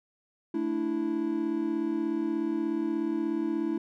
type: chord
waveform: triangle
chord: A suspended fourth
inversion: none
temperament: just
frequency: 220 / 293.3 / 330 Hz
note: A3 / D4 / E4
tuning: 0 / -2 / +2 cents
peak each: -33 / -30 / -27 dBFS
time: 0.54-3.78 s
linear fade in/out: 5 ms
effects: none